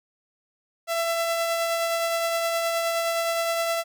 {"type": "tone with tremolo", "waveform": "sawtooth", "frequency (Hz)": 669, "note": "E5", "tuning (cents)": 25, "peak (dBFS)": -18, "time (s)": [0.87, 3.84], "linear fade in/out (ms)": 50, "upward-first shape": "triangle", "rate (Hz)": 9.6, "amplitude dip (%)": 30, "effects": []}